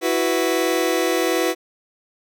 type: chord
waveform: sawtooth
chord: E suspended second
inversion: none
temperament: just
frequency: 329.6 / 370.8 / 494.4 Hz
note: E4 / F#4 / B4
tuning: 0 / +4 / +2 cents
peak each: -18 dBFS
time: 0.01-1.55 s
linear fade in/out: 50 ms
effects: none